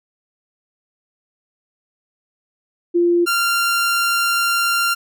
sine / sawtooth tone pair in turn, 346.4 / 1385.6 Hz, F4 / F6, -14 / -14 cents, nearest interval 2 octaves, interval 2400 cents, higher second, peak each -12 dBFS, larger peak neither, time 2.94-3.26 / 3.26-4.95 s, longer second, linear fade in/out 20 ms, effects none

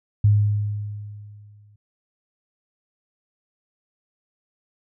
sine tone with exponential decay, 103.83 Hz, G#2, in tune, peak -11 dBFS, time 0.24-1.76 s, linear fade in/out 5 ms, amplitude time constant 330 ms, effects none

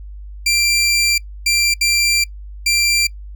20% pulse tone bursts at uneven times, 2363 Hz, D7, 10 cents sharp, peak -8 dBFS, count 4, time 0.46-1.18 / 1.46-1.74 / 1.81-2.24 / 2.66-3.07 s, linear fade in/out 5 ms, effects noise-tail reverb RT60 0.1 s tail -24 dB re dry + added 50 Hz sine -30 dBFS peak until 3.35 s

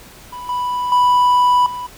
triangle tone with level steps, 987.8 Hz, B5, in tune, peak -26 / -16 / -8 / -22 dBFS, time 0.32-1.87 s, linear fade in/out 10 ms, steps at 0.49 / 0.92 / 1.66 s, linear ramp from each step 2 ms, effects pink hiss -41 dBFS RMS until 1.97 s

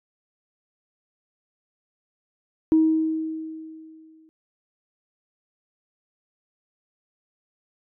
sine tone with exponential decay, 317.8 Hz, D#4, 37 cents sharp, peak -12 dBFS, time 2.72-4.29 s, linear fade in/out 0 ms, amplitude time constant 340 ms, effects tanh soft clip ceiling -9 dBFS

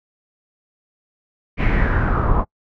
brown noise with low-pass filter sweep, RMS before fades -17 dBFS, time 1.57-2.45 s, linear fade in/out 50 ms, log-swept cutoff 2400 to 970 Hz, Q 4.4, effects noise-tail reverb RT60 0.1 s tail -26 dB re dry

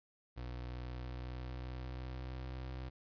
30% pulse tone with pitch glide, 61.2 to 64.09 Hz, B1 to C2, -15 to -35 cents, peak -39 dBFS, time 0.36-2.9 s, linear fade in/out 20 ms, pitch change +80 cents, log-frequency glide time 0.5-2.61 s, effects resampled to 11025 Hz + 13-bit

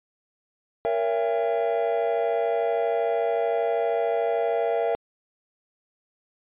triangle chord, A# diminished seventh, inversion none, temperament just, 466.2 / 559.4 / 671.3 / 805.5 Hz, A#4 / C#5 / E5 / G5, 0 / +16 / +31 / +47 cents, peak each -23 / -28 / -23 / -29 dBFS, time 0.85-4.95 s, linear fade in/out 0 ms, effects tanh soft clip ceiling -12 dBFS + resampled to 8000 Hz

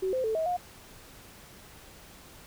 sine tone with pitch steps, 377.4 / 517 / 440.6 / 641 / 715 Hz, F#4 / C5 / A4 / E5 / F5, +34 / -21 / +2 / -49 / +41 cents, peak -26 dBFS, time 0.02-0.57 s, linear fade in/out 10 ms, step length 110 ms, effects pink hiss -51 dBFS RMS until 2.46 s

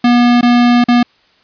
square tone with dropouts, 241.6 Hz, B3, 38 cents flat, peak -7 dBFS, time 0.04-1.03 s, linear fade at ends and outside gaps 5 ms, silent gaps 0.411-0.428 / 0.841-0.884 s, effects white hiss -52 dBFS RMS until 1.43 s + resampled to 11025 Hz

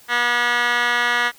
10% pulse tone with band-pass filter, 241.1 Hz, B3, 41 cents flat, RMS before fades -19 dBFS, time 0.08-1.32 s, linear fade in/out 50 ms, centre 2100 Hz, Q 3.8, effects white hiss -49 dBFS RMS until 1.38 s

